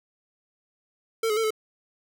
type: tone with pitch steps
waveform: square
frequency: 451.2 / 423.6 / 448.7 / 434.2 Hz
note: A4 / G#4 / A4 / A4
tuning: +44 / +34 / +34 / -23 cents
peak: -23 dBFS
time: 1.23-1.506 s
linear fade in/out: 5 ms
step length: 69 ms
effects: none